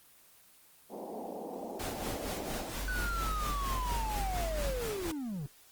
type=band-pass noise; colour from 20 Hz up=white; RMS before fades=-41 dBFS; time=0.89-2.73 s; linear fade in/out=50 ms; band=190 to 810 Hz; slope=48 dB/octave
type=noise with tremolo; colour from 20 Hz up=pink; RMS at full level=-38 dBFS; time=1.79-5.12 s; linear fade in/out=10 ms; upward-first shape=sine; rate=4.3 Hz; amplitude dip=55%
type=tone; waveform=sine; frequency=48.38 Hz; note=G1; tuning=22 cents flat; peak=-34 dBFS; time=2.75-4.82 s; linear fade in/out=50 ms
type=linear sweep; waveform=triangle; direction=down; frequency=1511 to 130.81 Hz; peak=-33 dBFS; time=2.88-5.46 s; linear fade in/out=0 ms
effects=white hiss -60 dBFS RMS until 5.71 s + Opus 24 kbps